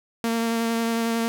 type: tone with vibrato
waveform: sawtooth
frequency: 229.4 Hz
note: A#3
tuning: 28 cents flat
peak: -18 dBFS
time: 0.24-1.28 s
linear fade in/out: 0 ms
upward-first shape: sine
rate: 11 Hz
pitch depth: 13 cents each way
effects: none